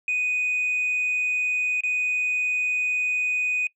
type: tone with dropouts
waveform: sine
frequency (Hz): 2489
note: D#7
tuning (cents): 0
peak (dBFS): -20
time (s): 0.08-3.67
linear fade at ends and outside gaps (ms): 2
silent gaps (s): 1.807-1.835
effects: noise-tail reverb RT60 0.1 s tail -23 dB re dry + tanh soft clip ceiling -19 dBFS